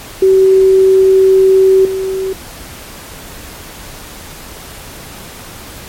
sine tone with level steps, 381.5 Hz, G4, 47 cents flat, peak -4 / -14 dBFS, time 0.22-2.33 s, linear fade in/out 5 ms, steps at 1.85 s, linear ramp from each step 2 ms, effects pink hiss -31 dBFS RMS until 5.88 s + MP3 64 kbps

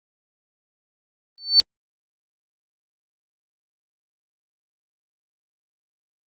sine tone with exponential growth, 4500 Hz, C#8, 25 cents sharp, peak -6 dBFS, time 1.38-1.6 s, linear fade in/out 0 ms, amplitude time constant 46 ms, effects Opus 24 kbps

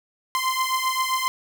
sawtooth beating tone pair, 1035 / 1042.6 Hz, C6 / C6, -19 / -6 cents, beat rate 7.6 Hz, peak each -21 dBFS, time 0.35-1.28 s, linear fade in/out 0 ms, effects none

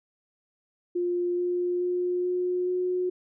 sine tone with pitch steps, 352.5 / 355.2 / 357.8 / 360.5 / 363.2 Hz, F4 / F4 / F4 / F#4 / F#4, +16 / +29 / +42 / -45 / -32 cents, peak -24 dBFS, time 0.95-3.1 s, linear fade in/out 10 ms, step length 430 ms, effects none

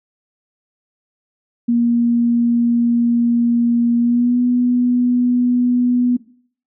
sine tone with pitch glide, 236.5 to 245.8 Hz, A#3 to B3, +25 to -8 cents, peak -12 dBFS, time 1.68-6.17 s, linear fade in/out 10 ms, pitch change +67 cents, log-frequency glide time 3.98-4.4 s, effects noise-tail reverb RT60 0.5 s tail -17 dB re dry

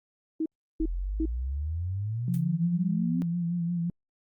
sine tone bursts, 318.6 Hz, D#4, 41 cents sharp, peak -25 dBFS, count 3, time 0.4-1.257 s, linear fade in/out 5 ms, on 59 ms, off 340 ms
sine exponential sweep, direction up, 38.89 to 261.6 Hz, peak -28 dBFS, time 0.8-3.22 s, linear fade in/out 0 ms
sine tone with vibrato, 172 Hz, F3, 26 cents flat, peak -26 dBFS, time 2.28-3.9 s, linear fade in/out 2 ms, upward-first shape sine, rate 5.7 Hz, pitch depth 40 cents each way
blue noise with exponential decay, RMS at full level -42 dBFS, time 2.34-2.46 s, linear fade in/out 0 ms, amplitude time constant 25 ms
effects Opus 48 kbps

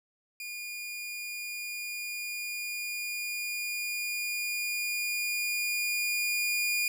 sawtooth tone with level ramp, 2430 Hz, D#7, 42 cents flat, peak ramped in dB -34 to -23 dBFS, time 0.4-6.88 s, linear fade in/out 2 ms, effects none

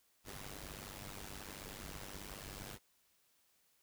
pink noise with amplitude modulation, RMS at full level -45 dBFS, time 0.24-2.79 s, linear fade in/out 50 ms, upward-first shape sine, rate 98.8 Hz, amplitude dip 85%, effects white hiss -74 dBFS RMS until 3.82 s

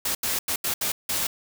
white noise bursts at uneven times, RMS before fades -26 dBFS, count 6, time 0.05-0.15 / 0.23-0.39 / 0.48-0.56 / 0.64-0.74 / 0.81-0.92 / 1.09-1.27 s, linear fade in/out 5 ms, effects none

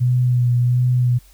sine tone with vibrato, 123.47 Hz, B2, in tune, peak -13 dBFS, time 0-1.19 s, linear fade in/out 20 ms, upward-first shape sine, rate 1.4 Hz, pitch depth 24 cents each way, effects added 46 Hz sine -47 dBFS peak until 1.33 s + white hiss -53 dBFS RMS until 1.33 s

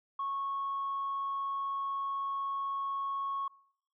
sine tone, 1101 Hz, C#6, 12 cents flat, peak -31 dBFS, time 0.19-3.48 s, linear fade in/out 5 ms, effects noise-tail reverb RT60 0.7 s tail -25 dB re dry + tanh soft clip ceiling -28 dBFS

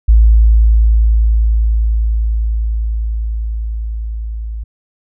sine tone with level ramp, 55 Hz, A1, in tune, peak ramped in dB -3 to -20 dBFS, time 0.08-4.64 s, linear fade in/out 10 ms, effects none

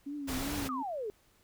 sine tone with vibrato, 276 Hz, C#4, 7 cents flat, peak -36 dBFS, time 0.06-0.83 s, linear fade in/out 10 ms, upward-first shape triangle, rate 2.6 Hz, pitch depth 130 cents each way
pink noise, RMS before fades -37 dBFS, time 0.27-0.69 s, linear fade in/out 20 ms
sine exponential sweep, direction down, 1286 to 398.1 Hz, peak -34 dBFS, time 0.69-1.1 s, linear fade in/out 0 ms
effects pink hiss -67 dBFS RMS until 1.43 s

